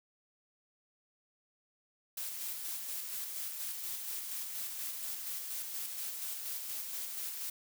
blue noise with tremolo, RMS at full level -39 dBFS, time 2.17-7.5 s, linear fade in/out 5 ms, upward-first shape square, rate 4.2 Hz, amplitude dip 30%, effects none

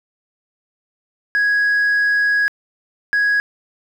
sine tone bursts at uneven times, 1661.2 Hz, G#6, in tune, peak -11 dBFS, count 2, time 1.35-2.48 / 3.13-3.4 s, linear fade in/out 0 ms, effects tanh soft clip ceiling -12 dBFS + 8-bit

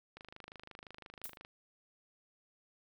click train, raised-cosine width 0.3 ms, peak -33 dBFS, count 34, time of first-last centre 0.17-1.449 s, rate 25.8 Hz
violet noise with exponential decay, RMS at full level -38 dBFS, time 1.24-1.37 s, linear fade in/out 0 ms, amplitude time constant 27 ms
effects none

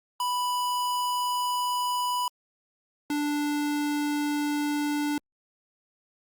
square tone pair in turn, 987.8 / 293.7 Hz, B5 / D4, 0 / 0 cents, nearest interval octave + major sixth, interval 2100 cents, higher first, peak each -26 dBFS, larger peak neither, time 0.2-2.28 / 3.1-5.18 s, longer neither, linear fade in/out 2 ms, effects Opus 48 kbps

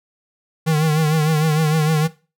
square tone with vibrato, 155.56 Hz, D#3, in tune, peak -15 dBFS, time 0.66-2.08 s, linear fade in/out 20 ms, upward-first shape triangle, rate 6.6 Hz, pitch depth 74 cents each way, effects noise-tail reverb RT60 0.3 s tail -17 dB re dry

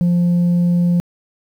sine tone, 174.61 Hz, F3, in tune, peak -9 dBFS, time 0.01-1 s, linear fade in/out 0 ms, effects tanh soft clip ceiling -11 dBFS + 8-bit

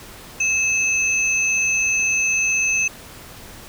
sine tone pair together, 2597 / 6181 Hz, E7 / G8, -26 / -25 cents, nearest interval octave + minor third, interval 1501 cents, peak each -18 / -22 dBFS, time 0.4-2.88 s, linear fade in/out 5 ms, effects pink hiss -40 dBFS RMS until 3.68 s

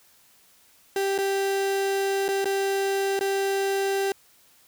35% pulse tone with dropouts, 392 Hz, G4, in tune, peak -21 dBFS, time 0.96-4.12 s, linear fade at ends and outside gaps 2 ms, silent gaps 1.18-1.186 / 2.282-2.287 / 2.445-2.455 / 3.192-3.209 s, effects white hiss -58 dBFS RMS until 4.67 s

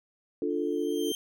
sine chord, D minor, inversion none, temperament equal, 293.7 / 349.2 / 440 Hz, D4 / F4 / A4, 0 / 0 / 0 cents, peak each -31 dBFS, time 0.42-1.12 s, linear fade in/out 2 ms
sawtooth tone with exponential growth, 3152 Hz, G7, 9 cents sharp, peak -28 dBFS, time 0.5-1.15 s, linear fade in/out 1 ms, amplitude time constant 140 ms
effects none

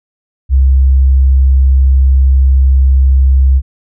sine tone, 66.4 Hz, C2, 26 cents sharp, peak -4 dBFS, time 0.49-3.62 s, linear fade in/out 50 ms, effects none

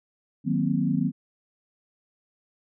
sine chord, C half-diminished seventh, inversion first, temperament equal with one note detuned, 155.56 / 185 / 235.9 / 261.6 Hz, Eb3 / Gb3 / Bb3 / C4, 0 / 0 / +21 / 0 cents, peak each -27 dBFS, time 0.44-1.12 s, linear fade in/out 50 ms, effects none

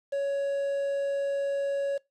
triangle tone with quantisation, 558 Hz, C#5, 11 cents sharp, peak -24 dBFS, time 0.12-1.98 s, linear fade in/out 10 ms, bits 8, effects noise-tail reverb RT60 0.2 s tail -22 dB re dry + low-pass 7000 Hz 12 dB/octave

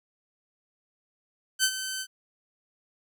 10% pulse tone with ADSR envelope, 1534 Hz, G6, 38 cents flat, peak -11 dBFS, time 1.59-2.07 s, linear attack 47 ms, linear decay 65 ms, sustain -12 dB, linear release 59 ms, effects none

